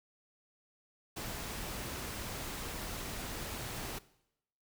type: noise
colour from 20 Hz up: pink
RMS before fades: -41 dBFS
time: 1.16-3.99 s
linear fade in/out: 10 ms
effects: noise-tail reverb RT60 0.8 s tail -19 dB re dry